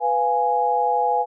sine chord, F diminished, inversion second, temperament equal, 493.9 / 698.5 / 830.6 Hz, Cb5 / F5 / Ab5, 0 / 0 / 0 cents, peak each -24 / -24 / -19 dBFS, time 0-1.26 s, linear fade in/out 50 ms, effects none

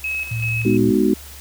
sine tone with tremolo, 2569 Hz, E7, 45 cents flat, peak -21 dBFS, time 0.04-0.77 s, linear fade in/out 2 ms, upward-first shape square, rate 2.6 Hz, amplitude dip 60%
clicks, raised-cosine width 0.2 ms, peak -24 dBFS, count 9, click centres 0.114 / 0.147 / 0.196 / 0.243 / 0.274 / 0.316 / 0.399 / 0.438 / 0.486 s
sine tone, 114.5 Hz, A#2, 31 cents flat, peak -21 dBFS, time 0.31-0.91 s, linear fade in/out 5 ms
sine chord, G# minor seventh, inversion none, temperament just, 207.7 / 249.2 / 311.5 / 373.8 Hz, G#3 / B3 / D#4 / F#4, 0 / +16 / +2 / +18 cents, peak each -19 dBFS, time 0.65-1.14 s, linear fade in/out 5 ms
effects added 70 Hz sine -39 dBFS peak until 1.4 s + white hiss -40 dBFS RMS until 1.4 s

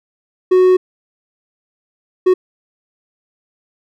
triangle tone bursts at uneven times, 368.9 Hz, F#4, 5 cents flat, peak -5 dBFS, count 2, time 0.51-0.77 / 2.26-2.34 s, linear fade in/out 10 ms, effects none

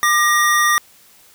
square tone pair together, 1198 / 1886.4 Hz, D6 / A#6, +34 / +20 cents, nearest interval minor sixth, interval 786 cents, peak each -16 dBFS, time 0.03-0.78 s, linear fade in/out 0 ms, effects white hiss -49 dBFS RMS until 1.34 s

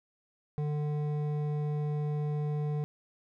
sine tone with hard clipping, 148.8 Hz, D3, 23 cents sharp, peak -31 dBFS, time 0.58-2.84 s, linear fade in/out 0 ms, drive 10 dB, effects none

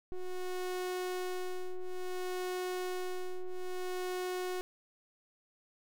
square ring-modulated tone, 182.7 Hz, F#3, 22 cents flat, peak -32 dBFS, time 0.12-4.61 s, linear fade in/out 0 ms, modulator 183 Hz, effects none

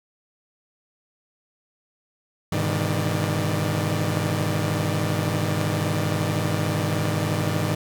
sawtooth tone cluster, 102 / 125.6 / 146.2 / 158.9 / 593 Hz, G#2 / B2 / D3 / D#3 / D5, -31 / +30 / -7 / +37 / +17 cents, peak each -22 / -27 / -27 / -22 / -29 dBFS, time 2.52-7.75 s, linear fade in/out 5 ms, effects none

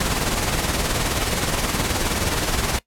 pink noise with tremolo, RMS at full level -20 dBFS, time 0-2.79 s, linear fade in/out 5 ms, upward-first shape sine, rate 19 Hz, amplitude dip 45%, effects noise-tail reverb RT60 0.1 s tail -20 dB re dry + low-pass 12000 Hz 12 dB/octave

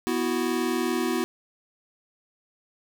square chord, B suspended fourth, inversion none, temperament equal, 246.9 / 329.6 / 370 Hz, B3 / E4 / F#4, 0 / 0 / 0 cents, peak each -29 dBFS, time 0.07-1.24 s, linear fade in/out 0 ms, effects none

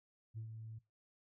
sine tone with ADSR envelope, 111.2 Hz, A2, 19 cents sharp, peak -40 dBFS, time 0.34-0.79 s, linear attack 36 ms, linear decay 93 ms, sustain -6 dB, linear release 11 ms, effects noise-tail reverb RT60 0.2 s tail -18 dB re dry + tanh soft clip ceiling -39 dBFS

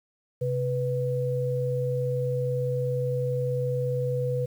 sine tone pair together, 131.65 / 493.9 Hz, C3 / B4, +11 / 0 cents, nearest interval octave + major seventh, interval 2289 cents, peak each -27 dBFS, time 0.41-4.46 s, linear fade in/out 10 ms, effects 9-bit

